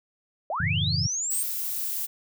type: linear sweep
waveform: sine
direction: up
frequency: 554.4 to 8840 Hz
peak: -26 dBFS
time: 0.5-1.43 s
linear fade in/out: 2 ms
type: chord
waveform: sine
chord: F# minor seventh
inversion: none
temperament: equal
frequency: 92.5 / 110 / 138.59 / 164.81 Hz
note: F#2 / A2 / C#3 / E3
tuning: 0 / 0 / 0 / 0 cents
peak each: -29 / -30 / -30 / -30 dBFS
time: 0.6-1.07 s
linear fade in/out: 5 ms
type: noise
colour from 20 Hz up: violet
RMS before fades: -30 dBFS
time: 1.3-2.07 s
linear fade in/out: 20 ms
effects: none